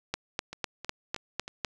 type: two click trains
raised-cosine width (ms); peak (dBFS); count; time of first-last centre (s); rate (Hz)
0.2; -12 / -22; 7 / 4; 0.14-1.648 / 0.53-1.479; 3.98 / 3.16
effects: none